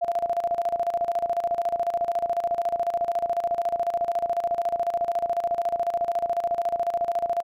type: tone with tremolo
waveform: sine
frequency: 688 Hz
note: F5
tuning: 26 cents flat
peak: -20 dBFS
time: 0.01-7.43 s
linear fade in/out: 20 ms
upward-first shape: square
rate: 14 Hz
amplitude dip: 75%
effects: none